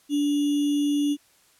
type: tone with sample-and-hold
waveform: sine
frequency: 290 Hz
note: D4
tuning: 22 cents flat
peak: -20 dBFS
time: 0.09-1.17 s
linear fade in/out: 50 ms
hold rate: 3150 Hz
effects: white hiss -60 dBFS RMS until 1.59 s + low-pass 12000 Hz 12 dB/octave